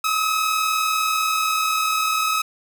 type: tone pair together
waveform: sawtooth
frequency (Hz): 1244.5 / 1284.7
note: D#6 / E6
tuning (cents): 0 / -45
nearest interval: minor second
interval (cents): 55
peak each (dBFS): -23 / -16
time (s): 0.04-2.42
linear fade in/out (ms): 5
effects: none